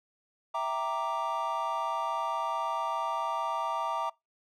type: chord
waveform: triangle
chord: E half-diminished seventh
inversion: none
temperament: equal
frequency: 659.3 / 784 / 932.3 / 1174.7 Hz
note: E5 / G5 / Bb5 / D6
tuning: 0 / 0 / 0 / 0 cents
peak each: -34 / -36 / -31 / -32 dBFS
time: 0.54-4.1 s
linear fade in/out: 10 ms
effects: noise-tail reverb RT60 0.2 s tail -23 dB re dry